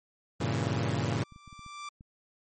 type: chord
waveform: sawtooth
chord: G diminished seventh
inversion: none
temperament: equal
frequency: 98 / 116.54 / 138.59 / 164.81 Hz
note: G2 / Bb2 / Db3 / Fb3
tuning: 0 / 0 / 0 / 0 cents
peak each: -30 / -28 / -29 / -32 dBFS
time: 0.4-1.24 s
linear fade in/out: 10 ms
type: tone with exponential growth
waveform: sawtooth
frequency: 1174.7 Hz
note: D6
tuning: in tune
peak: -33 dBFS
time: 0.78-1.89 s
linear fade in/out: 5 ms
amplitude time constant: 240 ms
type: clicks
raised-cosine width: 5 ms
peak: -38 dBFS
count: 11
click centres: 0.789 / 0.847 / 1 / 1.043 / 1.323 / 1.361 / 1.477 / 1.528 / 1.593 / 1.663 / 2.009 s
effects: MP3 32 kbps